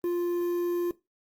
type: tone with quantisation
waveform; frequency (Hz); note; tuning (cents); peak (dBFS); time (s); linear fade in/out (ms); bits
triangle; 349.2; F4; 0; -23; 0.04-0.91; 2; 8
effects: noise-tail reverb RT60 0.2 s tail -17 dB re dry + Opus 24 kbps